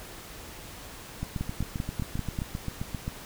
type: two click trains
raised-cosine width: 5 ms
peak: -19 / -17 dBFS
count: 15 / 6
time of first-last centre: 1.23-3.079 / 1.41-2.388 s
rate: 7.57 / 5.11 Hz
effects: pink hiss -44 dBFS RMS until 3.25 s